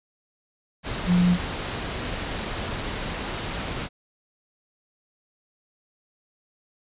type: tone in noise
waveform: sine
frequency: 177.9 Hz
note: F3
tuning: 32 cents sharp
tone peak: -16 dBFS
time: 1.06-1.38 s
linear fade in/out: 50 ms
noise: pink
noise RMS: -30 dBFS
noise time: 0.83-3.89 s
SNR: +11 dB
effects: resampled to 8000 Hz